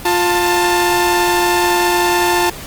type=tone pair together; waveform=sawtooth; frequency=352 / 887 Hz; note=F4 / A5; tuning=+14 / +14 cents; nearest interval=octave + major third; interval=1600 cents; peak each=-11 dBFS; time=0.05-2.5 s; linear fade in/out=5 ms; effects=pink hiss -31 dBFS RMS until 2.66 s + Opus 24 kbps